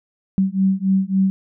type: beating tone pair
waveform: sine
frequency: 190 / 193.6 Hz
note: F#3 / G3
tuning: +46 / -21 cents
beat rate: 3.6 Hz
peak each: -18 dBFS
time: 0.38-1.3 s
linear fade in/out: 0 ms
effects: none